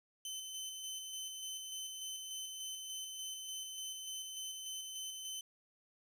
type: tone with tremolo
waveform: 20% pulse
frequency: 3058 Hz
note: G7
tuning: 44 cents flat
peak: -36 dBFS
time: 0.25-5.41 s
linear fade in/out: 2 ms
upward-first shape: square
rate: 3.4 Hz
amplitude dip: 30%
effects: none